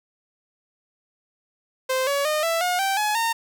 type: tone with pitch steps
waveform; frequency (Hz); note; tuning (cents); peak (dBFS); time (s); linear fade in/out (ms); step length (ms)
sawtooth; 520 / 563.8 / 611.3 / 662.8 / 718.6 / 779.1 / 844.7 / 915.9; C5 / C#5 / D#5 / E5 / F5 / G5 / G#5 / A#5; -11 / +29 / -31 / +9 / +49 / -11 / +29 / -31; -17; 1.89-3.33; 10; 180
effects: none